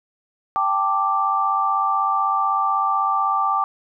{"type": "chord", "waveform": "sine", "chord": "G suspended second", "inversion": "none", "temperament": "equal", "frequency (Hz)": [784, 880, 1174.7], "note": ["G5", "A5", "D6"], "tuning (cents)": [0, 0, 0], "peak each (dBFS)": [-23, -25, -19], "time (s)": [0.56, 3.64], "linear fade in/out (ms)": 0, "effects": []}